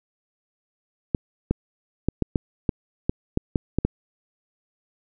clicks, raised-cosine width 3 ms, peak -7 dBFS, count 11, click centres 1.148 / 1.51 / 2.086 / 2.223 / 2.358 / 2.692 / 3.095 / 3.374 / 3.558 / 3.786 / 3.85 s, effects none

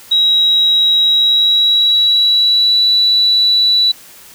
sine tone with pitch glide, 3844 to 3948 Hz, B7 to B7, -48 to -1 cents, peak -8 dBFS, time 0.11-3.92 s, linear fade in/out 10 ms, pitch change +47 cents, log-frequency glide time 1.04-2.83 s, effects white hiss -39 dBFS RMS until 4.34 s

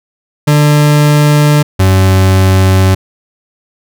40% pulse tone pair in turn, 148.2 / 94.75 Hz, D3 / F#2, +16 / +42 cents, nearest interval minor sixth, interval 774 cents, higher first, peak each -4 dBFS, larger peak neither, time 0.47-1.63 / 1.79-2.95 s, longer neither, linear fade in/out 10 ms, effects none

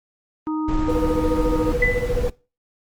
harmonic tone, 310.9 Hz, D#4, 1 cent flat, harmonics 1 / 3 / 4, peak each -22 / -32 / -34 dBFS, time 0.47-1.72 s, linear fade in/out 0 ms
brown noise, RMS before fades -24 dBFS, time 0.68-2.3 s, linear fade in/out 5 ms
sine tone with tremolo, 490.3 Hz, B4, 13 cents flat, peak -18 dBFS, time 0.88-2.29 s, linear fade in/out 5 ms, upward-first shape sine, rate 14 Hz, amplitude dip 90%
sine tone with exponential decay, 2000 Hz, B6, 21 cents sharp, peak -14 dBFS, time 1.82-2.23 s, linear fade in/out 5 ms, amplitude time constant 87 ms
effects noise-tail reverb RT60 0.3 s tail -20 dB re dry + Opus 24 kbps

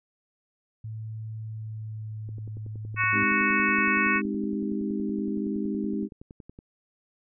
sine tone with pitch glide, 110 to 107.61 Hz, A2 to A2, 0 to -38 cents, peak -33 dBFS, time 0.84-3.24 s, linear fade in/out 5 ms, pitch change -38 cents, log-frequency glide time 1.38-2.49 s
click train, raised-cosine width 3 ms, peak -31 dBFS, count 47, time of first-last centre 2.29-6.589 s, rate 10.7 Hz
harmonic tone, 370 Hz, F#4, in tune, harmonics 3 / 4 / 5 / 6 / 7, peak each -28 / -28 / -28 / -28 / -28 dBFS, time 2.96-4.22 s, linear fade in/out 50 ms
sine chord, Ab major seventh, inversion none, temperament equal, 207.7 / 261.6 / 311.1 / 392 Hz, Ab3 / C4 / Eb4 / G4, 0 / 0 / 0 / 0 cents, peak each -29 / -34 / -32 / -35 dBFS, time 3.12-6.09 s, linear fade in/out 50 ms
effects none

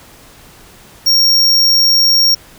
square tone, 5560 Hz, F8, 9 cents flat, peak -8 dBFS, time 1.06-2.35 s, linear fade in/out 10 ms, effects pink hiss -41 dBFS RMS until 2.58 s

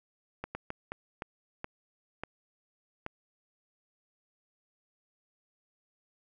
slowing click train, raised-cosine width 0.5 ms, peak -21 dBFS, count 8, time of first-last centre 0.44-3.064 s, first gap 110 ms, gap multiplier 1.4, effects none

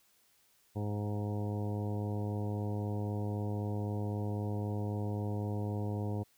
harmonic tone with a mistuned harmonic, 103.83 Hz, G#2, in tune, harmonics 1 / 2 / 3 / 4 / 5 / 6 / 7 / 8 / 9, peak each -34 / -40 / -43 / -44 / -46 / -53 / -49 / -54 / -52 dBFS, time 0.75-6.24 s, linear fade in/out 20 ms, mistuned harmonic 6, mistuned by +22 cents, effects white hiss -69 dBFS RMS until 6.37 s

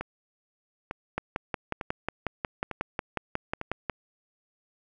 two click trains, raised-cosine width 0.5 ms, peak -13 / -18 dBFS, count 16 / 5, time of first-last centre 1.18-3.897 / 0.01-3.614 s, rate 5.52 / 1.11 Hz, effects none

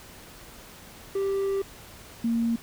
triangle / sine tone pair in turn, 392 / 231.4 Hz, G4 / A#3, 0 / -13 cents, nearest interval major sixth, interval 913 cents, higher first, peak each -22 / -22 dBFS, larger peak neither, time 1.15-1.62 / 2.24-2.56 s, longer first, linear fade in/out 5 ms, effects pink hiss -47 dBFS RMS until 2.62 s

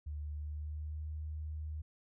sine tone with pitch glide, 74.4 to 76.89 Hz, D2 to D#2, +23 to -20 cents, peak -38 dBFS, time 0.06-1.82 s, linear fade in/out 10 ms, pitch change +57 cents, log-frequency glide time 0.27-1.07 s, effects none

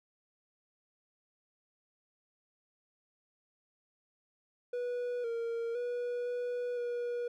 triangle tone with pitch steps, 488.7 / 463.6 / 486 / 488.9 / 481.6 Hz, B4 / A#4 / B4 / B4 / B4, -18 / -10 / -28 / -18 / -44 cents, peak -31 dBFS, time 4.73-7.28 s, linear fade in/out 5 ms, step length 510 ms, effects none

